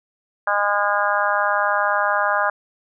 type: harmonic tone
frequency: 204.3 Hz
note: G#3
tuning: 28 cents flat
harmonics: 3 / 4 / 5 / 6 / 7 / 8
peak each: -24 / -24 / -24 / -24 / -24 / -24 dBFS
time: 0.47-2.5 s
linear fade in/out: 5 ms
effects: none